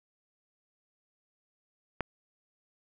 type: click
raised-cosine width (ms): 0.5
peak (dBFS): -15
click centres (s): 2.007
effects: none